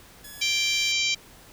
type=tone; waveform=5% pulse; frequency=1696 Hz; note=G#6; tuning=36 cents sharp; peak=-30 dBFS; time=0.24-0.92 s; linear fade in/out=5 ms
type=harmonic tone; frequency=784 Hz; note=G5; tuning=in tune; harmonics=3 / 4 / 5 / 6 / 7 / 8 / 9; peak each=-26 / -28 / -30 / -32 / -33 / -34 / -35 dBFS; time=0.41-1.15 s; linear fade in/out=10 ms
effects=pink hiss -50 dBFS RMS until 1.52 s